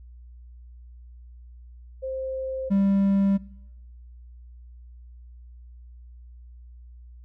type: tone pair in turn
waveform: sine / triangle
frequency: 526 / 197.03 Hz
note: C5 / G3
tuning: +9 / +9 cents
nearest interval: octave + perfect fourth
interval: 1700 cents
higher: first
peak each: -28 / -16 dBFS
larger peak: second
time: 2.02-2.7 / 2.7-3.38 s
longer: neither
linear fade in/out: 20 ms
effects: noise-tail reverb RT60 0.9 s tail -22 dB re dry + added 60 Hz sine -43 dBFS peak until 7.24 s